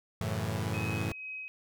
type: chord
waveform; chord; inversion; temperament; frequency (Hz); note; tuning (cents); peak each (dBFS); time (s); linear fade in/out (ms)
sawtooth; F# minor seventh; none; equal; 92.5 / 110 / 138.59 / 164.81; F#2 / A2 / C#3 / E3; 0 / 0 / 0 / 0; -32 / -30 / -36 / -34; 0.21-1.12; 0
type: tone with tremolo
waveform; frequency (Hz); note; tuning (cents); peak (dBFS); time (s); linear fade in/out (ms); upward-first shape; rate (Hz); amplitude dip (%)
sine; 2534; D#7; +31; -37; 0.74-1.48; 0; sine; 2.1; 45
effects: none